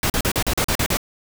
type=noise bursts; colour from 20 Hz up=pink; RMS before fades=-20 dBFS; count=9; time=0.03-0.971 s; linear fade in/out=2 ms; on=69 ms; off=40 ms; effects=none